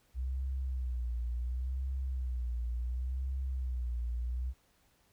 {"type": "tone with vibrato", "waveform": "sine", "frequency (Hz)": 62.5, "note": "B1", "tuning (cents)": 21, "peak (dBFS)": -32, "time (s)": [0.14, 4.54], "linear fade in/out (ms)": 50, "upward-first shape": "sine", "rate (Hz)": 0.7, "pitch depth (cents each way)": 95, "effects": ["pink hiss -70 dBFS RMS until 5.12 s"]}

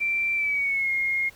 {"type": "tone with pitch glide", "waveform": "sine", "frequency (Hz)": [2349, 2142], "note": ["D7", "C7"], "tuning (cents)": [0, 40], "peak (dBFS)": -22, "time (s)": [0, 1.3], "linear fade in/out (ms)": 20, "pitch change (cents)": -160, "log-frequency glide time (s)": [0.35, 0.91], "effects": ["pink hiss -52 dBFS RMS until 1.35 s"]}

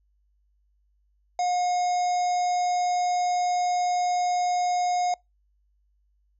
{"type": "harmonic tone with a mistuned harmonic", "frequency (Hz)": 717, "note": "F5", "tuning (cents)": 45, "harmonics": [1, 3, 5, 7, 9, 10], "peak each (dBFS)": [-22, -40, -45, -43, -41, -49], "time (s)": [1.39, 5.14], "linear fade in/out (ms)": 2, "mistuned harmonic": 5, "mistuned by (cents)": 87, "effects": ["noise-tail reverb RT60 0.2 s tail -26 dB re dry", "added 50 Hz sine -64 dBFS peak until 6.39 s"]}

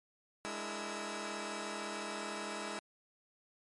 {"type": "tone cluster", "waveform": "10% pulse", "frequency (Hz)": [207.9, 295, 330.9, 461.8, 1293], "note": ["G#3", "D4", "E4", "A#4", "E6"], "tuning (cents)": [2, 8, 7, -16, -34], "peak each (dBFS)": [-35, -40, -36, -40, -39], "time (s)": [0.45, 2.79], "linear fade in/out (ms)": 0, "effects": ["MP3 48 kbps"]}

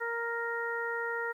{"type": "harmonic tone", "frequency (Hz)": 466.2, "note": "A#4", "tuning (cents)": 0, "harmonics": [1, 2, 3, 4], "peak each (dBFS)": [-36, -39, -36, -37], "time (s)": [0, 1.33], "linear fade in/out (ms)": 20, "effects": ["11-bit"]}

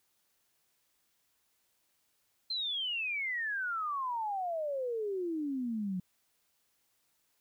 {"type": "exponential sweep", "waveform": "sine", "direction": "down", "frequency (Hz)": [4177, 178.1], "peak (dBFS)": -32, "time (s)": [2.5, 6], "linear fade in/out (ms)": 5, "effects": ["white hiss -75 dBFS RMS until 7.4 s"]}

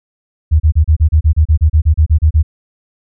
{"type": "tone bursts", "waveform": "sine", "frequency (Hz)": 77.78, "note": "D#2", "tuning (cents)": 0, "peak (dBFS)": -5, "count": 16, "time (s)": [0.51, 2.43], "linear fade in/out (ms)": 20, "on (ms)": 90, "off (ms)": 32, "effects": []}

